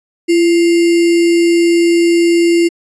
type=tone with sample-and-hold; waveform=sine; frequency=339.8 Hz; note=F4; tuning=47 cents flat; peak=-7 dBFS; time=0.28-2.69 s; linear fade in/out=20 ms; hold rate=2450 Hz; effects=resampled to 22050 Hz